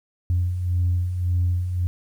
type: beating tone pair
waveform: sine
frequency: 87.31 / 89.11 Hz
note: F2 / F2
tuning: 0 / +35 cents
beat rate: 1.8 Hz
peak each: -27 / -19 dBFS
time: 0.3-1.87 s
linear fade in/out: 0 ms
effects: tanh soft clip ceiling -14 dBFS + 9-bit